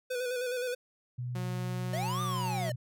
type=tone with vibrato; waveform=square; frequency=497.4 Hz; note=B4; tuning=12 cents sharp; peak=-32 dBFS; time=0.1-0.75 s; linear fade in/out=10 ms; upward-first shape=square; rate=9.6 Hz; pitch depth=35 cents each way
type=tone; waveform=sine; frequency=123.47 Hz; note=B2; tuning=in tune; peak=-33 dBFS; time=1.18-2.76 s; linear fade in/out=10 ms
type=tone with pitch glide; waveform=sawtooth; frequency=181.4 to 183.51 Hz; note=F#3 to F#3; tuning=-34 to -14 cents; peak=-33 dBFS; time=1.35-2.7 s; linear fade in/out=5 ms; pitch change=+20 cents; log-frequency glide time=1.48-2.4 s
type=linear two-way sweep; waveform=square; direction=up then down; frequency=587.3 to 1223 to 587.3 Hz; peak=-34 dBFS; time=1.93-2.72 s; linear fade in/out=5 ms; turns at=2.22 s
effects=none